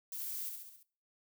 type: noise with echo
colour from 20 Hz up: violet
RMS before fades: -42 dBFS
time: 0.12-0.49 s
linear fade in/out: 2 ms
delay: 68 ms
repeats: 5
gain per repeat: -4 dB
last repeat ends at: 0.83 s
effects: noise-tail reverb RT60 0.4 s tail -19 dB re dry